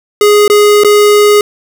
square tone with dropouts, 415.3 Hz, G#4, in tune, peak -4 dBFS, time 0.21-1.41 s, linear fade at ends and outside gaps 2 ms, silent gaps 0.479-0.499 / 0.836-0.846 s, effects none

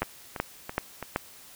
two click trains, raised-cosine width 0.5 ms, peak -10 / -19 dBFS, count 4 / 4, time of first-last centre 0.02-1.161 / 0.03-1.027 s, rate 2.63 / 3.01 Hz, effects white hiss -50 dBFS RMS until 1.55 s

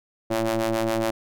sawtooth ring-modulated tone, 111.6 Hz, A2, 25 cents sharp, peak -15 dBFS, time 0.3-1.11 s, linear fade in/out 10 ms, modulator 450 Hz, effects none

